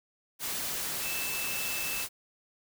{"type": "tone in noise", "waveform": "sine", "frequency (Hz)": 2637, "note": "E7", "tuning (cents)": 0, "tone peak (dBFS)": -36, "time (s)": [1.01, 2.06], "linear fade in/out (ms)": 50, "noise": "white", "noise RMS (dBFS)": -34, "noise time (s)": [0.39, 2.09], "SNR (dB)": -5, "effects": []}